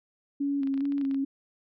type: tone with vibrato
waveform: sine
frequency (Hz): 277.2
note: C#4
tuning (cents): 0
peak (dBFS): -25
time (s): 0.4-1.25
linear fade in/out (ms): 10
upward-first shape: square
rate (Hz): 2.4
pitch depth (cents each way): 28
type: clicks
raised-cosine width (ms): 0.3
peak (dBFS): -32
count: 12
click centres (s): 0.633 / 0.673 / 0.741 / 0.777 / 0.807 / 0.854 / 0.922 / 0.981 / 1.013 / 1.051 / 1.112 / 1.145
effects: none